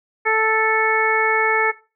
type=harmonic tone; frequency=440 Hz; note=A4; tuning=in tune; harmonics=1 / 2 / 3 / 4 / 5; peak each=-21 / -22 / -23 / -21 / -20 dBFS; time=0.25-1.72 s; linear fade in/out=20 ms; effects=noise-tail reverb RT60 0.3 s tail -18 dB re dry